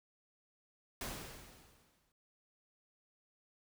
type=noise with exponential decay; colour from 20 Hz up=pink; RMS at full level=-40 dBFS; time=1.01-2.12 s; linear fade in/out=2 ms; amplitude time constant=240 ms; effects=none